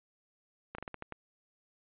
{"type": "slowing click train", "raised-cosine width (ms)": 0.5, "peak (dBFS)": -25, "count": 7, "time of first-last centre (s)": [0.75, 1.123], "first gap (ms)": 34, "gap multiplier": 1.24, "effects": ["resampled to 8000 Hz"]}